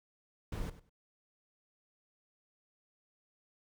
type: noise with echo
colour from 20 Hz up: brown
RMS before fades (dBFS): -38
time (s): 0.52-0.7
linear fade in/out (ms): 5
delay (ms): 98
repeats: 2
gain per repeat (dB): -15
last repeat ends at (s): 0.896
effects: none